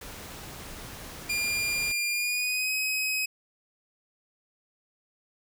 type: noise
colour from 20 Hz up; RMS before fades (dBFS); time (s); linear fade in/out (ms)
pink; -42; 0.01-1.92; 5
type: tone with pitch glide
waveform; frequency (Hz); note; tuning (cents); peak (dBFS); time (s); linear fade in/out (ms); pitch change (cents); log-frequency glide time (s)
sawtooth; 2400 to 2535; D7 to D#7; +37 to +32; -23; 1.29-3.26; 10; +95; 2.1-2.73
effects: none